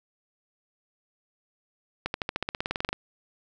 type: accelerating click train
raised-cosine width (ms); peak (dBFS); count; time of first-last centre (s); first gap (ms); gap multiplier
0.3; -12; 16; 2.06-2.929; 81; 0.95
effects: none